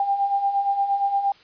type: beating tone pair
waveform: sine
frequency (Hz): 790 / 798.6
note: G5 / G5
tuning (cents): +13 / +32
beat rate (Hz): 8.6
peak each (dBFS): -27 / -20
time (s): 0-1.32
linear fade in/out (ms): 2
effects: white hiss -52 dBFS RMS until 1.43 s + resampled to 11025 Hz